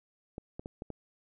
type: clicks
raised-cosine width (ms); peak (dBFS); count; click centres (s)
2; -26; 5; 0.381 / 0.595 / 0.659 / 0.821 / 0.903
effects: none